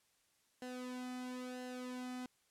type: tone with flanger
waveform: sawtooth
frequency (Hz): 251.4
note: B3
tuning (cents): +31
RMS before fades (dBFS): -45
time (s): 0.62-2.26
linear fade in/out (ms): 2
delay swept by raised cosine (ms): 0.85 to 1.85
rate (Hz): 0.99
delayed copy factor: -0.75
effects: white hiss -75 dBFS RMS until 2.5 s + low-pass 11000 Hz 12 dB/octave